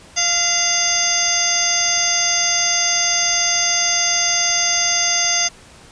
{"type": "harmonic tone with a mistuned harmonic", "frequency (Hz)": 698.5, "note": "F5", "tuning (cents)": 0, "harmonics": [1, 2, 3, 4, 5, 7, 8, 9], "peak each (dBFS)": [-27, -29, -24, -27, -27, -21, -29, -18], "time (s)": [0.16, 5.49], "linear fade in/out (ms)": 20, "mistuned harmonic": 3, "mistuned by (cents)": -42, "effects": ["pink hiss -44 dBFS RMS until 5.91 s", "resampled to 22050 Hz"]}